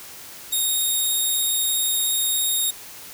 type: tone with vibrato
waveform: 5% pulse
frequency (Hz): 3729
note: A#7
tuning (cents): 0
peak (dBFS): -13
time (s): 0.52-2.71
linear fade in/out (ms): 10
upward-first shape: triangle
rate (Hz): 17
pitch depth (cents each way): 17
effects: white hiss -40 dBFS RMS until 3.13 s